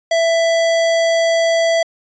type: tone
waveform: square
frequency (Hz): 663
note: E5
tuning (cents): +10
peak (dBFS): -13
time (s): 0.11-1.83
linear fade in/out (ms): 5
effects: resampled to 16000 Hz